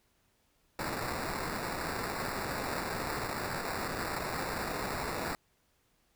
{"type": "noise with sample-and-hold", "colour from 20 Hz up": "violet", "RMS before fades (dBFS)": -36, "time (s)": [0.79, 5.35], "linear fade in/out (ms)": 0, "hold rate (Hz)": 3150, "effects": ["pink hiss -72 dBFS RMS until 6.15 s"]}